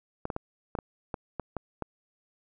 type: clicks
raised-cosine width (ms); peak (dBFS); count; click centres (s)
1; -18; 9; 0.254 / 0.302 / 0.364 / 0.752 / 0.788 / 1.142 / 1.397 / 1.567 / 1.823
effects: none